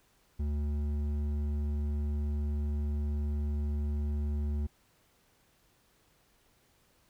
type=tone with hard clipping; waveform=sine; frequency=73.42 Hz; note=D2; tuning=in tune; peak=-31 dBFS; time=0.39-4.67 s; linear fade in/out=10 ms; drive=8 dB; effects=pink hiss -68 dBFS RMS until 7.09 s